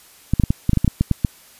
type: clicks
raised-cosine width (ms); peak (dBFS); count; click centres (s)
5; -3; 12; 0.336 / 0.398 / 0.437 / 0.505 / 0.694 / 0.733 / 0.773 / 0.846 / 0.878 / 1.01 / 1.113 / 1.248
effects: white hiss -48 dBFS RMS until 1.59 s + resampled to 32000 Hz

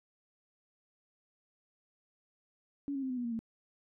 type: tone with pitch steps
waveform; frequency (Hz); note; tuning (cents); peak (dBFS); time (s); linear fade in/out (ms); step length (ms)
sine; 282.3 / 272.1 / 262.2 / 252.7 / 243.5 / 234.7 / 226.1; C#4 / C#4 / C4 / B3 / B3 / A#3 / A3; +32 / -32 / +4 / +40 / -24 / +12 / +47; -33; 2.88-3.391; 0; 73
effects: none

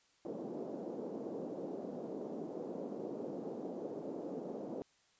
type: band-pass noise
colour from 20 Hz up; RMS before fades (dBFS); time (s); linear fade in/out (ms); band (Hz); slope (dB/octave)
white; -43; 0.25-4.82; 0; 200 to 530; 24
effects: white hiss -71 dBFS RMS until 5.19 s + resampled to 16000 Hz

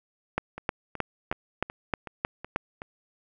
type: two click trains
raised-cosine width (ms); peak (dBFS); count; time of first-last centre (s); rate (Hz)
0.5; -10 / -22; 8 / 7; 0.38-2.561 / 0.58-2.819; 3.21 / 2.68
effects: none

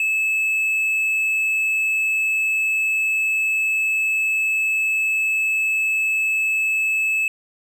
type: tone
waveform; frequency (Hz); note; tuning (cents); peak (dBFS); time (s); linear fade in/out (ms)
triangle; 2605; E7; -21; -16; 0-7.28; 2
effects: none

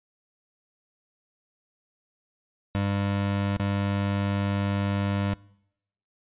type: tone with dropouts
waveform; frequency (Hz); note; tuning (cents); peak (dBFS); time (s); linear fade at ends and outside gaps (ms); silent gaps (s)
25% pulse; 100; G2; +35; -20; 2.75-5.34; 0; 3.57-3.597
effects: noise-tail reverb RT60 0.8 s tail -24 dB re dry + resampled to 8000 Hz

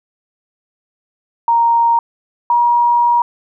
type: tone pair in turn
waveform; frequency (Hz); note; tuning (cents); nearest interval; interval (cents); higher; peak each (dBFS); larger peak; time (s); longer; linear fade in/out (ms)
sine; 932.3 / 953.5; A#5 / A#5; 0 / +39; unison; 39; second; -9; neither; 1.48-1.99 / 2.5-3.22; second; 2
effects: none

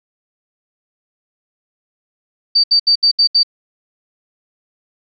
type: tone bursts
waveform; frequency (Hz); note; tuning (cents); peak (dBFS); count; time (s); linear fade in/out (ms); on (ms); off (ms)
sine; 4620; D8; -29; -8; 6; 2.55-3.433; 10; 88; 71
effects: none

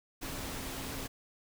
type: tone in noise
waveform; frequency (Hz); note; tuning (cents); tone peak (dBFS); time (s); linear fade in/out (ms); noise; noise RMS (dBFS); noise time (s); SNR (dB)
sine; 267.2; C4; +36; -47; 0.21-1.08; 20; pink; -40; 0.21-1.08; -10
effects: none

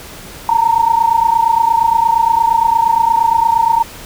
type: tone pair together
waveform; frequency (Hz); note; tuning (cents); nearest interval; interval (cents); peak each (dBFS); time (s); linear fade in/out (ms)
sine; 903.7 / 932.3; A5 / A#5; +46 / 0; minor second; 54; -12; 0.49-3.83; 2
effects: pink hiss -33 dBFS RMS until 4.05 s

